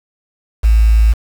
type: tone with quantisation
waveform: sine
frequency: 55 Hz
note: A1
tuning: in tune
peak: -6 dBFS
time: 0.63-1.14 s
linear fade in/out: 20 ms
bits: 5
effects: none